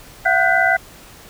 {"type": "tone cluster", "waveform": "sine", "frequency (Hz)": [679, 745, 1461, 1559, 2002], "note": ["F5", "F#5", "F#6", "G6", "B6"], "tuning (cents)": [-49, 12, -22, -10, 23], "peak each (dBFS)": -19, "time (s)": [0.25, 0.77], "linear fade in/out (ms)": 10, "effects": ["pink hiss -42 dBFS RMS until 1.29 s"]}